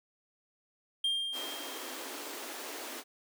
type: tone with exponential decay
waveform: triangle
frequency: 3200 Hz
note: G7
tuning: 35 cents sharp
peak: -25 dBFS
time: 1.04-2.33 s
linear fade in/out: 5 ms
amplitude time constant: 280 ms
type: high-pass noise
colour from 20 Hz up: pink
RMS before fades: -42 dBFS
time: 1.32-3.04 s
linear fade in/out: 50 ms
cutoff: 250 Hz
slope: 96 dB/octave
effects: none